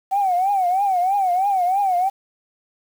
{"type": "tone with vibrato", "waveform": "sine", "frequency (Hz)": 757, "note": "F#5", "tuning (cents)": 39, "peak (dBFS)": -15, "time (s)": [0.11, 2.1], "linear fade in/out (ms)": 20, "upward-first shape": "triangle", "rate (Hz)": 3.1, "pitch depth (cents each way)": 150, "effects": ["tanh soft clip ceiling -11 dBFS", "7-bit"]}